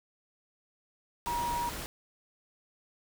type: tone in noise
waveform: sine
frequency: 953 Hz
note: A#5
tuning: 38 cents sharp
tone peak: -30 dBFS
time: 1.27-1.69 s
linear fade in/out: 0 ms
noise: pink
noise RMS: -39 dBFS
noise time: 1.26-1.86 s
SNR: +6 dB
effects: none